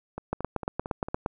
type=two click trains; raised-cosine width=1 ms; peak=-20 / -13 dBFS; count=5 / 9; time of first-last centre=0.18-1.085 / 0.33-1.261 s; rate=4.42 / 8.59 Hz; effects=none